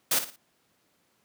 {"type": "noise with echo", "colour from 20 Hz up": "white", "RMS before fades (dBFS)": -24, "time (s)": [0.11, 0.19], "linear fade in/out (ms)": 5, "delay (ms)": 57, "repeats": 3, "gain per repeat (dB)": -10, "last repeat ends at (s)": 0.361, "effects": ["pink hiss -69 dBFS RMS until 1.24 s", "high-pass 150 Hz 12 dB/octave"]}